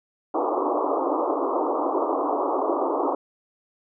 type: band-pass noise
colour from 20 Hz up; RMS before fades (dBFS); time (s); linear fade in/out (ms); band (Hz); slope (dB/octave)
pink; -24; 0.34-3.15; 5; 280 to 1200; 96
effects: none